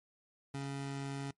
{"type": "tone", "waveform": "25% pulse", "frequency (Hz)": 138.59, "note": "C#3", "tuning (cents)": 0, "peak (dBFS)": -34, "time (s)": [0.54, 1.31], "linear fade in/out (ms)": 5, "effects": ["noise-tail reverb RT60 0.1 s tail -21 dB re dry", "MP3 48 kbps"]}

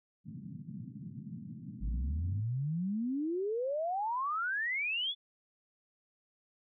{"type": "band-pass noise", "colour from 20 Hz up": "white", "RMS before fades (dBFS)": -45, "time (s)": [0.24, 2.43], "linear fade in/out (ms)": 50, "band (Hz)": [110, 240], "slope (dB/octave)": 48}
{"type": "exponential sweep", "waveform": "sine", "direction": "up", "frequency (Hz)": [49, 3512], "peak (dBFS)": -31, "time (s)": [1.8, 5.15], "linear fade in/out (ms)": 50}
{"effects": []}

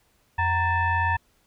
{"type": "tone with frequency modulation", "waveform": "sine", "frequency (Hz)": 929, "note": "A#5", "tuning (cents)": -6, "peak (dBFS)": -20, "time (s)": [0.38, 1.17], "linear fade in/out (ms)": 10, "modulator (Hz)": 842, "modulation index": 1.2, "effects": ["pink hiss -65 dBFS RMS until 1.46 s"]}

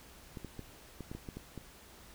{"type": "clicks", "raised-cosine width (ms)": 3, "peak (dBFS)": -29, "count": 9, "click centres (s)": [0.372, 0.447, 0.593, 1.007, 1.115, 1.15, 1.288, 1.37, 1.577], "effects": ["added 60 Hz sine -64 dBFS peak until 2.14 s", "pink hiss -56 dBFS RMS until 2.14 s"]}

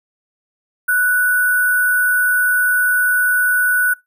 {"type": "tone with sample-and-hold", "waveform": "sine", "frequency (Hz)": 1480, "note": "F#6", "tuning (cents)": 0, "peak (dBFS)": -12, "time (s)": [0.88, 3.94], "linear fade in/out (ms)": 10, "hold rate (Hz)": 11025, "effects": ["noise-tail reverb RT60 0.2 s tail -22 dB re dry"]}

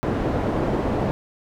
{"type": "low-pass noise", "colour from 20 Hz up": "white", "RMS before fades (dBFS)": -23, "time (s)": [0.03, 1.11], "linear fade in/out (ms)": 0, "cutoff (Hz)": 520, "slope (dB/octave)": 12, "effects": []}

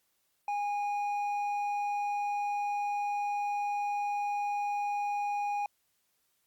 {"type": "tone with hard clipping", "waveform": "sine", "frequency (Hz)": 820, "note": "G#5", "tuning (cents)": -22, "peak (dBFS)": -31, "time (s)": [0.48, 5.66], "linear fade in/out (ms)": 2, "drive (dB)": 5, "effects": ["white hiss -75 dBFS RMS until 6.46 s", "Opus 48 kbps"]}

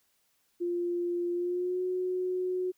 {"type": "tone with pitch glide", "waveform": "sine", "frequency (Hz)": [349, 366.4], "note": ["F4", "F#4"], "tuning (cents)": [-1, -17], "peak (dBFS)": -28, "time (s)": [0.6, 2.72], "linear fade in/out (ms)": 20, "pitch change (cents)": 84, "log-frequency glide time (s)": [1.33, 1.82], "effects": ["white hiss -72 dBFS RMS until 2.77 s"]}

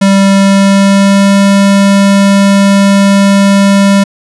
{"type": "tone with pitch glide", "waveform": "square", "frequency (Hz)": [196, 198.05], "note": ["G3", "G3"], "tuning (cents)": [0, 18], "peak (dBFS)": -4, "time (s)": [0.01, 4.04], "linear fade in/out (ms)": 10, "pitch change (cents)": 18, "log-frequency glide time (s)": [0.34, 1.36], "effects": ["resampled to 24000 Hz"]}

